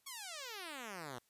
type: exponential sweep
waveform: 5% pulse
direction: down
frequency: 1140 to 115.7 Hz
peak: -33 dBFS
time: 0.06-1.19 s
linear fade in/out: 10 ms
effects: white hiss -75 dBFS RMS until 1.29 s + resampled to 32000 Hz